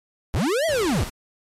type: linear two-way sweep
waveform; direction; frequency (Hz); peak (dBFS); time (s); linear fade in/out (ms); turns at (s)
square; up then down; 51.91 to 675 to 51.91; -20; 0.34-1.04; 0; 0.66
type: noise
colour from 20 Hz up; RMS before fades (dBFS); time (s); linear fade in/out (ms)
pink; -34; 0.68-1.1; 10
effects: low-pass 12000 Hz 12 dB/octave + MP3 64 kbps